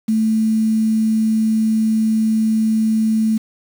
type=tone with quantisation; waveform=sine; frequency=220 Hz; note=A3; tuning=in tune; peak=-13 dBFS; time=0.08-3.38 s; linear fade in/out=10 ms; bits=6; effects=none